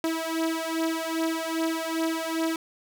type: beating tone pair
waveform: sawtooth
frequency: 323.8 / 326.3 Hz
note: E4 / E4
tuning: -31 / -18 cents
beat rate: 2.5 Hz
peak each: -25 dBFS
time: 0.04-2.56 s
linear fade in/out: 2 ms
effects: none